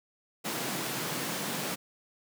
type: high-pass noise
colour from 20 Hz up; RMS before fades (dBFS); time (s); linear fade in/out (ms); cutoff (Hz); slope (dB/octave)
pink; -34; 0.44-1.76; 20; 130; 48
effects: none